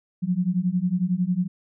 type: beating tone pair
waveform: sine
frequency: 174.61 / 185.61 Hz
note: F3 / F#3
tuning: 0 / +6 cents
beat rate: 11 Hz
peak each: -24 / -23 dBFS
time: 0.22-1.48 s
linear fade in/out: 20 ms
effects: none